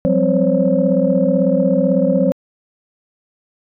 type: tone cluster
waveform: sine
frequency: 178.4 / 194.5 / 260.9 / 522 / 560 Hz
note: F3 / G3 / C4 / C5 / C#5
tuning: +37 / -13 / -5 / -4 / +18 cents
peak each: -18 dBFS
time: 0.05-2.32 s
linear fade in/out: 0 ms
effects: tanh soft clip ceiling -1 dBFS